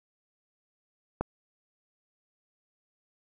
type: click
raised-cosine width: 1 ms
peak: -14 dBFS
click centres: 1.21 s
effects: none